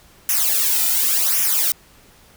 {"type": "noise with flanger", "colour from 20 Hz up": "blue", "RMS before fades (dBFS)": -18, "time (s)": [0.29, 1.72], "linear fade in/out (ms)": 2, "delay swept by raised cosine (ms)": [0.23, 1.83], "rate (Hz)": 0.9, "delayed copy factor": -0.85, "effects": ["pink hiss -50 dBFS RMS until 2.36 s"]}